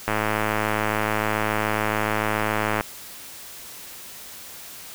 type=click train; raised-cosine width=0.5 ms; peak=-7 dBFS; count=293; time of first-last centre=0.08-2.809 s; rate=107 Hz; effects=white hiss -40 dBFS RMS until 4.94 s